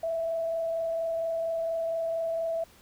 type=tone with frequency modulation; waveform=sine; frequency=659.3 Hz; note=E5; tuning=in tune; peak=-27 dBFS; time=0.03-2.64 s; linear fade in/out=5 ms; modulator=24.3 Hz; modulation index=0.31; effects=pink hiss -57 dBFS RMS until 2.81 s